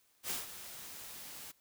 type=noise with ADSR envelope; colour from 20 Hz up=white; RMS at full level=-36 dBFS; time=0.23-1.52 s; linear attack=75 ms; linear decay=150 ms; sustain=-12 dB; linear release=13 ms; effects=white hiss -71 dBFS RMS until 1.6 s